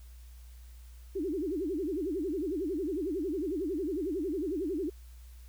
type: tone with vibrato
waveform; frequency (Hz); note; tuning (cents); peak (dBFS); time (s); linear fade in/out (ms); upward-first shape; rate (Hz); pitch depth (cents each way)
sine; 339.5; F4; -49; -30; 1.15-4.9; 10; sine; 11; 280
effects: added 60 Hz sine -47 dBFS peak until 5.48 s + white hiss -63 dBFS RMS until 5.48 s